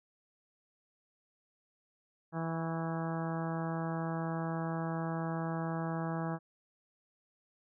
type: harmonic tone with a mistuned harmonic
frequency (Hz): 164.2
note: E3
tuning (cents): -6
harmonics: 1 / 2 / 3 / 4 / 5 / 6 / 7 / 8 / 9 / 10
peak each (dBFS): -35 / -41 / -45 / -43 / -43 / -48 / -47 / -48 / -53 / -50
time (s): 2.32-6.39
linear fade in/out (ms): 50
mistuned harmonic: 7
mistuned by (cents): -36
effects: none